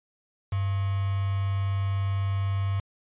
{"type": "tone with quantisation", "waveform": "sine", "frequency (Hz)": 98, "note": "G2", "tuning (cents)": 0, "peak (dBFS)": -24, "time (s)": [0.52, 2.8], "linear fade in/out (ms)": 5, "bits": 6, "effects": ["resampled to 8000 Hz"]}